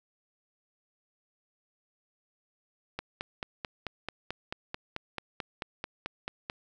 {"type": "click train", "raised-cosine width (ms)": 0.3, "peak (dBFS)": -18, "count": 17, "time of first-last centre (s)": [2.99, 6.499], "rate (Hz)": 4.56, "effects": []}